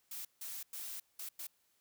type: noise bursts at uneven times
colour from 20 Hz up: blue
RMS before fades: -44 dBFS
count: 5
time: 0.11-0.25 / 0.41-0.63 / 0.73-1 / 1.19-1.29 / 1.39-1.47 s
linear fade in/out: 5 ms
effects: white hiss -75 dBFS RMS until 1.8 s